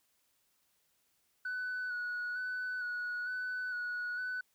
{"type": "tone with vibrato", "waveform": "sine", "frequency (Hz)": 1480, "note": "F#6", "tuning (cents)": 0, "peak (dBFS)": -33, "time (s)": [1.45, 4.41], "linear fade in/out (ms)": 5, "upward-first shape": "square", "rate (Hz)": 1.1, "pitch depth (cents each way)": 21, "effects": ["tanh soft clip ceiling -33 dBFS", "white hiss -75 dBFS RMS until 4.54 s"]}